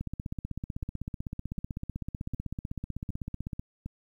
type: two click trains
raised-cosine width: 5 ms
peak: -24 / -22 dBFS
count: 5 / 58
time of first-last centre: 0.83-3.86 / 0.01-3.595 s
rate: 1.32 / 15.9 Hz
effects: 10-bit